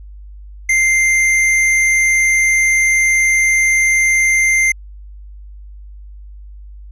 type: tone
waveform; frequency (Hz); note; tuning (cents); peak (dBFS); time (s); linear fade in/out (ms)
square; 2093; C7; 0; -11; 0.69-4.72; 5
effects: added 50 Hz sine -32 dBFS peak until 6.91 s + low-pass 10000 Hz 12 dB/octave